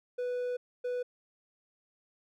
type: tone bursts at uneven times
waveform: triangle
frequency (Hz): 493.9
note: B4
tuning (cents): 0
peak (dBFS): -29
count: 2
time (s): 0.18-0.57 / 0.84-1.03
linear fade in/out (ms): 10
effects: none